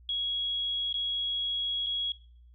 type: tone with dropouts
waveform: sine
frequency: 3322 Hz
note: G#7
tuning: in tune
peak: -28 dBFS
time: 0.09-2.12 s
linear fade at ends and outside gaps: 2 ms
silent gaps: 0.928-0.941 / 1.863-1.867 s
effects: noise-tail reverb RT60 0.6 s tail -20 dB re dry + added 60 Hz sine -52 dBFS peak until 2.54 s